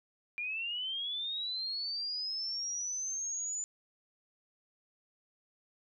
sine linear sweep, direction up, 2380 to 7040 Hz, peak -34 dBFS, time 0.38-3.64 s, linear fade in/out 0 ms, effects none

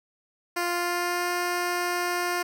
10% pulse tone with pitch glide, 349.2 to 353.3 Hz, F4 to F4, 0 to +20 cents, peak -17 dBFS, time 0.56-2.43 s, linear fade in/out 10 ms, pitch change +20 cents, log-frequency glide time 0.68-1.3 s, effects none

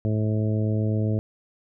harmonic tone, 107.9 Hz, A2, 33 cents flat, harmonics 1 / 2 / 3 / 4 / 5 / 6, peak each -22 / -28 / -32 / -34 / -36 / -38 dBFS, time 0.05-1.19 s, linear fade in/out 0 ms, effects none

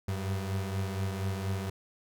35% pulse beating tone pair, 95.6 / 99.8 Hz, G2 / G2, -43 / +32 cents, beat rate 4.2 Hz, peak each -30 / -36 dBFS, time 0.08-1.7 s, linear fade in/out 5 ms, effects none

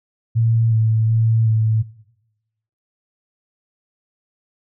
sine tone with pitch steps, 114.2 / 111 / 112.8 / 110.4 Hz, A#2 / A2 / A2 / A2, -35 / +16 / +44 / +6 cents, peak -13 dBFS, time 0.35-1.83 s, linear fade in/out 20 ms, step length 370 ms, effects noise-tail reverb RT60 1.0 s tail -21 dB re dry

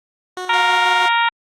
15% pulse tone with tremolo, 366.2 Hz, F#4, 18 cents flat, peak -18 dBFS, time 0.37-1.06 s, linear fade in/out 2 ms, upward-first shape square, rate 6.2 Hz, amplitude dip 40%
harmonic tone, 466.2 Hz, A#4, in tune, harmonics 2 / 3 / 4 / 5 / 6 / 7 / 8, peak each -16 / -20 / -22 / -24 / -26 / -27 / -28 dBFS, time 0.49-1.29 s, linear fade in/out 5 ms
sawtooth tone, 710 Hz, F5, 28 cents sharp, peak -19 dBFS, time 0.53-1.09 s, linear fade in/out 10 ms
effects low-pass 8000 Hz 12 dB/octave + Opus 48 kbps

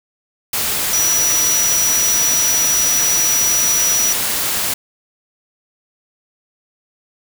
sine tone in noise, 5850 Hz, F#8, 21 cents flat, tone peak -14 dBFS, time 0.93-4.13 s, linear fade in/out 5 ms, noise white, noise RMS -19 dBFS, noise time 0.53-4.74 s, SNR +2 dB, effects none

